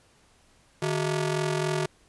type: ring-modulated tone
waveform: sawtooth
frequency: 261.6 Hz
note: C4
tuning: in tune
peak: -18 dBFS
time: 0.82-1.86 s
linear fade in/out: 5 ms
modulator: 109 Hz
effects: pink hiss -61 dBFS RMS until 2.08 s + resampled to 24000 Hz